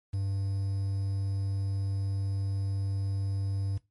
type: tone with quantisation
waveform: triangle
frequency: 98 Hz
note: G2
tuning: in tune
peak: -26 dBFS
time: 0.13-3.78 s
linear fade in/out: 10 ms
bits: 9
effects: noise-tail reverb RT60 0.2 s tail -18 dB re dry + MP3 48 kbps